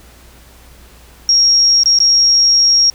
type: tone with dropouts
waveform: sine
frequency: 5588 Hz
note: F8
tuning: in tune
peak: -7 dBFS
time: 1.29-2.9 s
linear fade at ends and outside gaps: 1 ms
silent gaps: 1.834-1.858 / 1.988-2.002 s
effects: added 60 Hz sine -42 dBFS peak until 2.94 s + pink hiss -44 dBFS RMS until 2.94 s